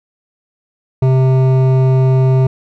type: tone with hard clipping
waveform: sine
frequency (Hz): 130.81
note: C3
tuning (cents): 0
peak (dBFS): -10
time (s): 1.02-2.47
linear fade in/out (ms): 5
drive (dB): 12
effects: none